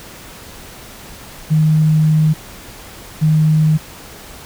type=tone pair in turn; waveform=sine; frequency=155.5 / 155.5 Hz; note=D#3 / D#3; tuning=-1 / -1 cents; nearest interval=unison; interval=0 cents; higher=neither; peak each=-9 dBFS; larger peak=neither; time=1.5-2.34 / 3.21-3.78 s; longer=first; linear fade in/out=20 ms; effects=pink hiss -36 dBFS RMS until 4.45 s